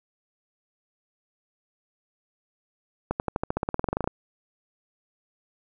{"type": "accelerating click train", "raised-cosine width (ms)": 1, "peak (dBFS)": -11, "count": 18, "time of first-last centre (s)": [3.11, 4.075], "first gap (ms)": 89, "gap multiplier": 0.94, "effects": []}